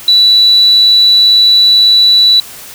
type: tone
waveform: sine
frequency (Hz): 3951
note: B7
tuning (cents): 0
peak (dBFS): -3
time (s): 0.08-2.4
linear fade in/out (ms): 2
effects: white hiss -30 dBFS RMS until 2.74 s